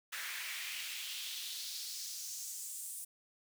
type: noise with high-pass filter sweep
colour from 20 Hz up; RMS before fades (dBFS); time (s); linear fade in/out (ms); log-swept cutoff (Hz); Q
pink; -43; 0.12-3.05; 10; 1700 to 9200; 2.2
effects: none